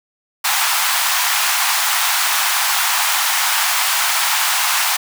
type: high-pass noise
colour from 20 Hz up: pink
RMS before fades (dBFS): -17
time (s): 0.44-4.97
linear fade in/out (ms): 10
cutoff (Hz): 790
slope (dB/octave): 48
effects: none